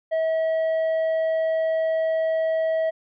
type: tone with tanh clipping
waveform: sine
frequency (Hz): 644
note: E5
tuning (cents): -41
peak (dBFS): -21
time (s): 0.11-2.91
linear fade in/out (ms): 20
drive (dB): 5
effects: none